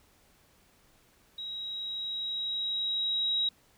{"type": "tone with level ramp", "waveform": "sine", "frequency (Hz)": 3833, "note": "A#7", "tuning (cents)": 47, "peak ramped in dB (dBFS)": [-36, -25], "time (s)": [1.38, 3.49], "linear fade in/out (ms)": 5, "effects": ["pink hiss -64 dBFS RMS until 3.77 s"]}